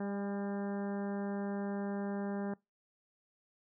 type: harmonic tone with a mistuned harmonic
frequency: 200 Hz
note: G3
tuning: 35 cents sharp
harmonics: 1 / 2 / 3 / 4 / 5 / 6 / 7 / 8 / 9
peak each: -36 / -42 / -45 / -47 / -54 / -56 / -57 / -53 / -59 dBFS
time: 0-2.54 s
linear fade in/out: 5 ms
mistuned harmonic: 4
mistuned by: +22 cents
effects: noise-tail reverb RT60 0.2 s tail -23 dB re dry